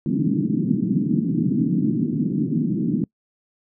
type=band-pass noise; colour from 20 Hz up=white; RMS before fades=-21 dBFS; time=0.06-3.04 s; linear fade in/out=2 ms; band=140 to 300 Hz; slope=48 dB/octave; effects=noise-tail reverb RT60 0.1 s tail -26 dB re dry